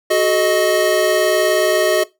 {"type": "chord", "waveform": "square", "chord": "D# diminished", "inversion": "first", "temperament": "equal with one note detuned", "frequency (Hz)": [370, 429.2, 622.3], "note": ["F#4", "A4", "D#5"], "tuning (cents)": [0, -43, 0], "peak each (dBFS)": [-18, -21, -16], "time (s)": [0.1, 2.04], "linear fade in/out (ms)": 10, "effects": ["noise-tail reverb RT60 0.2 s tail -19 dB re dry"]}